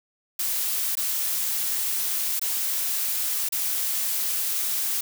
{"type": "noise with dropouts", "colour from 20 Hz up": "blue", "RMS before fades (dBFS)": -26, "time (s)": [0.39, 5.01], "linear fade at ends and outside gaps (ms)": 5, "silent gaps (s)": [[0.954, 0.97], [2.395, 2.414], [3.489, 3.522]], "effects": []}